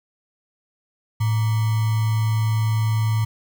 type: tone with sample-and-hold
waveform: sine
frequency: 110 Hz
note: A2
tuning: in tune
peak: -17 dBFS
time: 1.2-3.25 s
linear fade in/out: 10 ms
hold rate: 1050 Hz
effects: none